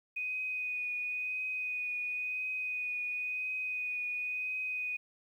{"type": "tone with vibrato", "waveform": "sine", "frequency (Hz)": 2489, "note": "D#7", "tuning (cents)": 0, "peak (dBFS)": -33, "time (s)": [0.16, 4.97], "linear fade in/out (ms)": 10, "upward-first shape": "triangle", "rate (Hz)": 0.96, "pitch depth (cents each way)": 20, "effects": ["11-bit"]}